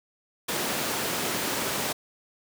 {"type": "high-pass noise", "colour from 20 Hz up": "pink", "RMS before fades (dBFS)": -29, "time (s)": [0.48, 1.93], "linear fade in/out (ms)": 10, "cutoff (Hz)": 210, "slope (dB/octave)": 12, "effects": []}